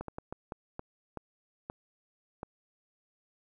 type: slowing click train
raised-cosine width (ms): 1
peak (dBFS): -24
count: 9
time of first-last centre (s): 0.01-2.431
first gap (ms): 73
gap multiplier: 1.39
effects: 11-bit